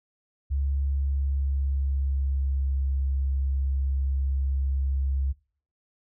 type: tone with pitch glide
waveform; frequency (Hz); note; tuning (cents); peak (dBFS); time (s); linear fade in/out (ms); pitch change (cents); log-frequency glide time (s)
sine; 69.3 to 67.68; C#2 to C#2; 0 to -41; -23; 0.5-5.33; 20; -41; 0.8-2.79
effects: noise-tail reverb RT60 0.5 s tail -23 dB re dry